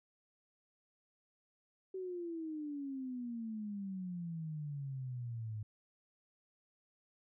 sine exponential sweep, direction down, 381.5 to 105.3 Hz, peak -39 dBFS, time 1.94-5.63 s, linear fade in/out 5 ms, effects none

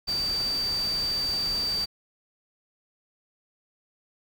sine tone in noise, 4643 Hz, D8, 21 cents flat, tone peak -25 dBFS, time 0.07-1.86 s, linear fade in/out 20 ms, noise pink, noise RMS -38 dBFS, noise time 0.07-1.86 s, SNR +10 dB, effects none

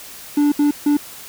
triangle tone bursts at uneven times, 292 Hz, D4, 10 cents flat, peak -10 dBFS, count 3, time 0.37-0.52 / 0.59-0.71 / 0.86-0.97 s, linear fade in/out 5 ms, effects white hiss -37 dBFS RMS until 1.28 s

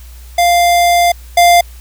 square tone pair in turn, 697 / 697 Hz, F5 / F5, -4 / -4 cents, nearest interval unison, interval 0 cents, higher neither, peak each -8 / -5 dBFS, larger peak second, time 0.38-1.12 / 1.37-1.61 s, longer first, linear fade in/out 5 ms, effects added 60 Hz sine -31 dBFS peak until 1.8 s + white hiss -43 dBFS RMS until 1.8 s

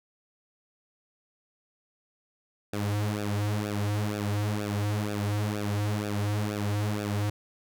sawtooth tone with flanger, 103.83 Hz, G#2, in tune, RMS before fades -29 dBFS, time 2.73-7.3 s, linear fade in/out 5 ms, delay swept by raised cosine 0.96 to 4.76 ms, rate 2.1 Hz, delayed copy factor -1, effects none

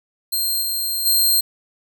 10% pulse tone with level steps, 4186 Hz, C8, in tune, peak -12 / -14 / -7 dBFS, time 0.32-1.41 s, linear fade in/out 10 ms, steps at 0.61 / 1.05 s, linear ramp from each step 20 ms, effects none

